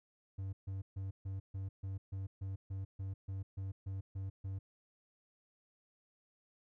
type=tone bursts; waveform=triangle; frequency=96.5 Hz; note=G2; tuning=27 cents flat; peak=-36 dBFS; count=15; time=0.38-4.59 s; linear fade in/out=10 ms; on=150 ms; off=140 ms; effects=none